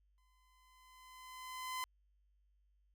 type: tone with exponential growth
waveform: sawtooth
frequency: 1023 Hz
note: C6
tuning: 39 cents flat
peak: -34 dBFS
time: 0.18-1.84 s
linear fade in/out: 0 ms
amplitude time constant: 360 ms
effects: added 50 Hz sine -70 dBFS peak until 2.94 s